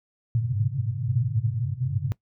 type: band-pass noise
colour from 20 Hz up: pink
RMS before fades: -26 dBFS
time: 0.35-2.12 s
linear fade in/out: 0 ms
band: 100 to 140 Hz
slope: 96 dB/octave
effects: noise-tail reverb RT60 0.1 s tail -20 dB re dry